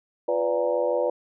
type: harmonic tone with a mistuned harmonic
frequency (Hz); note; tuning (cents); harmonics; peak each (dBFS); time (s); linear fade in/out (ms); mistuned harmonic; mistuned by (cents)
116.54; A#2; 0; 3 / 4 / 5 / 6 / 7 / 8; -31 / -24 / -25 / -36 / -37 / -35; 0.28-1.1; 5; 4; +110
effects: none